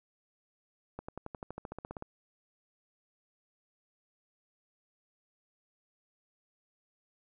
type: accelerating click train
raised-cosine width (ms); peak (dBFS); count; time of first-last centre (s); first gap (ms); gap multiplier
1; -26; 15; 0.99-2.024; 95; 0.96
effects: none